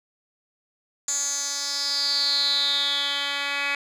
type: tone with band-pass filter sweep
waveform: 10% pulse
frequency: 283.1 Hz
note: C#4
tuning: 37 cents sharp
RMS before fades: -25 dBFS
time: 1.08-3.75 s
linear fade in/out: 2 ms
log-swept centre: 6900 to 2500 Hz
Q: 8.1
effects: none